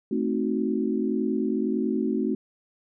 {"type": "chord", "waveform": "sine", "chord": "A diminished seventh", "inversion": "none", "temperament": "equal", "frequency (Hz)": [220, 261.6, 311.1, 370], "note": ["A3", "C4", "Eb4", "Gb4"], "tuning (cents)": [0, 0, 0, 0], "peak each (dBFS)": [-27, -28, -30, -29], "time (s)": [0.11, 2.35], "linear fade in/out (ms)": 5, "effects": []}